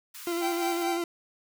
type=high-pass noise; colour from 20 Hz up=white; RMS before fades=-43 dBFS; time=0.14-0.84 s; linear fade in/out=10 ms; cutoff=970 Hz; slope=48 dB/octave
type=tone with vibrato; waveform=40% pulse; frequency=342 Hz; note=F4; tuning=36 cents flat; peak=-27 dBFS; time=0.27-1.04 s; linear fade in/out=2 ms; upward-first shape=square; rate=10 Hz; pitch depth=23 cents each way
type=tone with tremolo; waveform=45% pulse; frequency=777 Hz; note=G5; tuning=16 cents flat; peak=-28 dBFS; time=0.4-1.02 s; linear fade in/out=50 ms; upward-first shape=sine; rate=4.6 Hz; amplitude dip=75%
effects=none